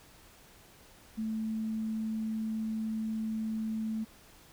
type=tone; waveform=sine; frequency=220 Hz; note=A3; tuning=in tune; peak=-31 dBFS; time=1.17-4.05 s; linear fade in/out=20 ms; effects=pink hiss -57 dBFS RMS until 4.52 s